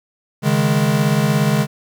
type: chord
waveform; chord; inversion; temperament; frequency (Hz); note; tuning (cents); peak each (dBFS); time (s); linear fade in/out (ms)
square; C# suspended second; none; equal; 138.59 / 155.56 / 207.7; C#3 / D#3 / G#3; 0 / 0 / 0; -19; 0.42-1.67; 50
effects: 8-bit

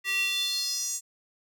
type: tone with high-pass filter sweep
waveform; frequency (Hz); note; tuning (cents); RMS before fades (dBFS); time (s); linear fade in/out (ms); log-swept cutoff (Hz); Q
square; 388.8; G4; -14; -29; 0.04-1.01; 50; 2200 to 7300; 5.5
effects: none

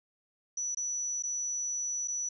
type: tone with dropouts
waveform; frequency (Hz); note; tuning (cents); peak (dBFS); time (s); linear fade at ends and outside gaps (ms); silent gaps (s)
sine; 5920; F#8; 0; -31; 0.57-2.29; 5; 0.748-0.77 / 1.225-1.235 / 2.076-2.081
effects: none

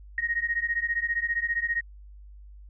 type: beating tone pair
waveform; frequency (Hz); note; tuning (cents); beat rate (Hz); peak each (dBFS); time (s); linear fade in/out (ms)
sine; 1864.7 / 1879.7; A#6 / A#6; 0 / +14; 15; -28 / -28; 0.18-1.81; 2
effects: added 50 Hz sine -44 dBFS peak until 2.69 s

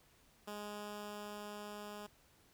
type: tone with level ramp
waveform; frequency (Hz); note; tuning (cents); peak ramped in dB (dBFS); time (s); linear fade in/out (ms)
10% pulse; 207.6; G#3; 0; -35 to -38; 0.47-2.07; 10
effects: pink hiss -68 dBFS RMS until 2.53 s

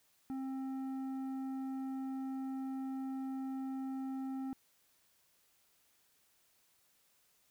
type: tone with tanh clipping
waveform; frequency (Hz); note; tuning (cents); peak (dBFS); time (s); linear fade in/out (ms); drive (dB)
sine; 265.6; C4; +26; -39; 0.3-4.53; 0; 9
effects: white hiss -72 dBFS RMS until 7.5 s

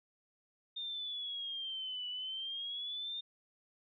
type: exponential two-way sweep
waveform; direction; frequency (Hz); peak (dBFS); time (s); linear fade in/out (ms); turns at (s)
sine; down then up; 3646 to 2952 to 3646; -38; 0.76-3.21; 10; 2.08
effects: none

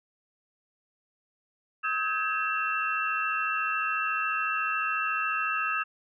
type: tone cluster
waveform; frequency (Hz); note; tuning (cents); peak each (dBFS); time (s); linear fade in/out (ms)
sine; 1277 / 1573 / 1667 / 2698; D#6 / G6 / G#6 / E7; +45 / +6 / +6 / +40; -29 / -35 / -34 / -31; 1.83-5.84; 20
effects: none

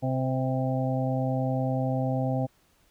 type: harmonic tone with a mistuned harmonic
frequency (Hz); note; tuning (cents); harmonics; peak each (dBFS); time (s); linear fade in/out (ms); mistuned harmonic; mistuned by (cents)
130.2; C3; -8; 1 / 2 / 4 / 5 / 6; -27 / -30 / -33 / -34 / -35; 0.02-2.47; 20; 6; +21
effects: pink hiss -65 dBFS RMS until 2.9 s

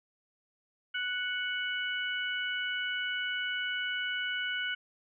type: harmonic tone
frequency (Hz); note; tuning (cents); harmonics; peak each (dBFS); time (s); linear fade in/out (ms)
740; F#5; 0; 2 / 3 / 4; -33 / -39 / -36; 0.94-4.75; 10
effects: none

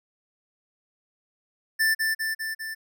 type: tone with echo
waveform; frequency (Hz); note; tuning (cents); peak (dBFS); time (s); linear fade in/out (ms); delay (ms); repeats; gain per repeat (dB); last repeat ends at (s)
square; 1771; A6; +11; -20; 1.79-1.95; 20; 200; 4; -3; 2.75
effects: none

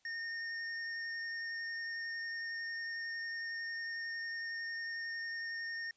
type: tone with vibrato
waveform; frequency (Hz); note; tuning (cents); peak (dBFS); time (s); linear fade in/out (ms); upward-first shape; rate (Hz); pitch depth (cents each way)
square; 1834; A#6; -29; -39; 0.05-5.91; 2; triangle; 11; 11
effects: white hiss -73 dBFS RMS until 5.96 s + resampled to 16000 Hz

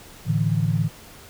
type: chord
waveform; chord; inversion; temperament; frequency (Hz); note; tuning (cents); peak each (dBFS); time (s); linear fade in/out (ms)
sine; A suspended fourth; none; equal; 110 / 146.83 / 164.81; A2 / D3 / E3; 0 / 0 / 0; -23; 0.25-0.9; 50
effects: pink hiss -45 dBFS RMS until 1.29 s

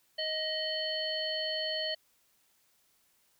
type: harmonic tone with a mistuned harmonic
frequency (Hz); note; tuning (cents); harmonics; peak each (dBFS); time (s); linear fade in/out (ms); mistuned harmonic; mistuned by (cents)
627; D#5; +13; 1 / 3 / 5 / 7; -36 / -40 / -36 / -36; 0.18-1.95; 10; 5; -42
effects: white hiss -70 dBFS RMS until 3.39 s

